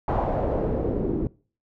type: noise with low-pass filter sweep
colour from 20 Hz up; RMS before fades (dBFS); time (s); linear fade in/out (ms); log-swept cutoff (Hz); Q
pink; -25; 0.08-1.27; 2; 870 to 320; 2.5
effects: noise-tail reverb RT60 0.4 s tail -22 dB re dry